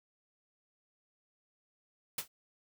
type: noise with exponential decay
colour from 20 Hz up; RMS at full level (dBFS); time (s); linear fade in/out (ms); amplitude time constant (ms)
white; -30; 2.18-2.28; 5; 21
effects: none